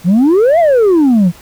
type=exponential two-way sweep; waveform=sine; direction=up then down; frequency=163.3 to 705 to 163.3 Hz; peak=-3 dBFS; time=0.04-1.32 s; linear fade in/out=50 ms; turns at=0.59 s; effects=tanh soft clip ceiling -5 dBFS + pink hiss -39 dBFS RMS until 1.41 s